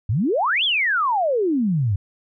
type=exponential two-way sweep; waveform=sine; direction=up then down; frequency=91.1 to 3521 to 91.1 Hz; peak=-17 dBFS; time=0.09-1.96 s; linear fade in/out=5 ms; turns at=0.64 s; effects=none